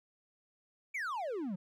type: exponential sweep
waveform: triangle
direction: down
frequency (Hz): 2399 to 171.4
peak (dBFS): -33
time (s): 0.94-1.56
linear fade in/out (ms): 10
effects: none